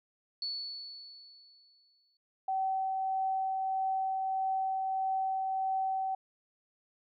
sine tone with exponential decay, 4435 Hz, C#8, in tune, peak -32 dBFS, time 0.42-2.17 s, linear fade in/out 2 ms, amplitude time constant 380 ms
sine tone with tremolo, 765 Hz, G5, 42 cents flat, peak -28 dBFS, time 2.48-6.15 s, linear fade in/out 5 ms, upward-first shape triangle, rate 1.6 Hz, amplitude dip 25%
effects none

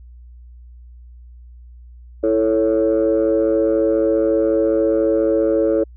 sine chord, A major, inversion second, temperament equal, 329.6 / 440 / 554.4 Hz, E4 / A4 / C#5, 0 / 0 / 0 cents, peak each -17 dBFS, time 2.23-5.84 s, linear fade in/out 10 ms, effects tanh soft clip ceiling -8 dBFS + added 60 Hz sine -38 dBFS peak until 5.96 s

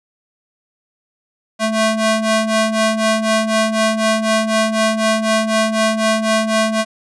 sawtooth ring-modulated tone, 440 Hz, A4, in tune, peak -7 dBFS, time 1.59-6.85 s, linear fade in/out 50 ms, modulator 222 Hz, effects resampled to 24000 Hz

